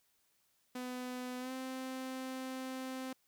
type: tone with pitch glide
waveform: sawtooth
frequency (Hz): 250.7 to 260.3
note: B3 to C4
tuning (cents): +26 to -9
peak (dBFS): -36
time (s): 0.75-3.13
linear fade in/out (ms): 5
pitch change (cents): +65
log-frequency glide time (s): 1.39-1.52
effects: white hiss -75 dBFS RMS until 3.27 s